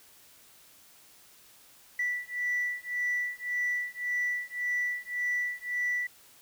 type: beating tone pair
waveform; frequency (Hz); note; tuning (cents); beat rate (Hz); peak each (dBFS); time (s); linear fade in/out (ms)
sine; 1964 / 1965.8; B6 / B6; -10 / -9; 1.8; -31 / -31; 1.99-6.07; 5
effects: tanh soft clip ceiling -23 dBFS + white hiss -57 dBFS RMS until 6.41 s